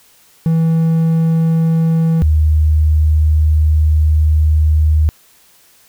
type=tone pair in turn; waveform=triangle / sine; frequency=163 / 77.14 Hz; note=E3 / D#2; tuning=-19 / -14 cents; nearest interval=octave + minor second; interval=1295 cents; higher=first; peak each=-8 dBFS; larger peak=neither; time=0.46-2.22 / 2.22-5.09 s; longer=second; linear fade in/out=0 ms; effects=white hiss -49 dBFS RMS until 5.88 s